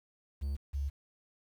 triangle / sine tone pair in turn, 70 / 70 Hz, C#2 / C#2, +18 / +18 cents, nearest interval unison, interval 0 cents, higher neither, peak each -30 / -31 dBFS, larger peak first, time 0.41-0.57 / 0.73-0.9 s, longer second, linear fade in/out 20 ms, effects 10-bit

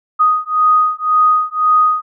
sine beating tone pair, 1244.5 / 1246.4 Hz, D#6 / D#6, 0 / +3 cents, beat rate 1.9 Hz, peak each -13 dBFS, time 0.19-2.02 s, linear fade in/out 20 ms, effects none

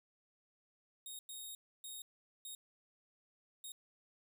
10% pulse tone bursts at uneven times, 3729 Hz, A#7, in tune, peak -38 dBFS, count 5, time 1.06-1.19 / 1.29-1.55 / 1.84-2.02 / 2.45-2.55 / 3.64-3.72 s, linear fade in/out 2 ms, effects none

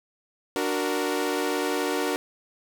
sawtooth chord, D augmented, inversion none, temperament equal, 293.7 / 370 / 466.2 Hz, D4 / F#4 / A#4, 0 / 0 / 0 cents, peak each -25 dBFS, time 0.56-2.16 s, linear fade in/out 0 ms, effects none

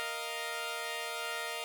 10% pulse chord, Bb suspended fourth, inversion none, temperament equal, 466.2 / 622.3 / 698.5 Hz, Bb4 / Eb5 / F5, 0 / 0 / 0 cents, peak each -32 dBFS, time 0-1.64 s, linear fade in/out 0 ms, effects none

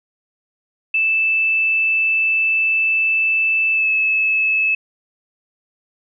sine tone with pitch glide, 2637 to 2601 Hz, E7 to E7, 0 to -24 cents, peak -14 dBFS, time 0.94-4.75 s, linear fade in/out 5 ms, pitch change -24 cents, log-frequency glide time 3.73-3.88 s, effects none

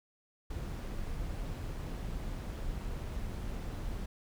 brown noise with amplitude modulation, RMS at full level -37 dBFS, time 0.5-4.06 s, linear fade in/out 5 ms, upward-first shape sine, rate 185 Hz, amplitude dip 25%, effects none

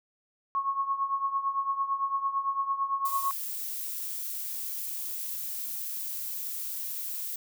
sine tone with tremolo, 1097 Hz, C#6, 18 cents flat, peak -23 dBFS, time 0.55-3.31 s, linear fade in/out 0 ms, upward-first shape triangle, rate 8.9 Hz, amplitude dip 80%
violet noise, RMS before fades -35 dBFS, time 3.05-7.36 s, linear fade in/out 5 ms
effects none

